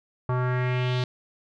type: tone with low-pass filter sweep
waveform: square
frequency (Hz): 125.8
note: B2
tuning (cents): +32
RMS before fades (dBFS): -25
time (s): 0.29-1.04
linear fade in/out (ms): 2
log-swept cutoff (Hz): 1100 to 4100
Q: 2.6
effects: none